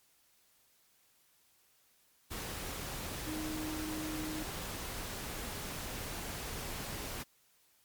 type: tone in noise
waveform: sine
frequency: 310.6 Hz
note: D#4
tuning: 3 cents flat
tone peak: -38 dBFS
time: 3.26-4.44 s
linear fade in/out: 20 ms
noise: pink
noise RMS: -41 dBFS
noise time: 2.3-7.24 s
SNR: 0 dB
effects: white hiss -69 dBFS RMS until 7.84 s + MP3 96 kbps